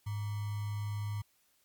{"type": "tone with sample-and-hold", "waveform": "sine", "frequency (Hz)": 103.83, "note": "G#2", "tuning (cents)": 0, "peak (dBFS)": -33, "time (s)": [0.06, 1.22], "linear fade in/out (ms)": 10, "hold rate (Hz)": 1050, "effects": ["white hiss -71 dBFS RMS until 1.64 s", "MP3 96 kbps"]}